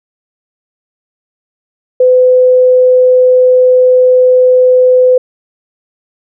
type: tone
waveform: sine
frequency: 506 Hz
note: B4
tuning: 42 cents sharp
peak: -3 dBFS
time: 2-5.18 s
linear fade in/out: 5 ms
effects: none